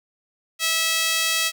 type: tone with high-pass filter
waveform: sawtooth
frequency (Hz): 650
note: E5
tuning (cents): -24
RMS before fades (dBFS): -22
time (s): 0.59-1.52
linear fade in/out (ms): 50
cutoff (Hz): 2700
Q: 1
effects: none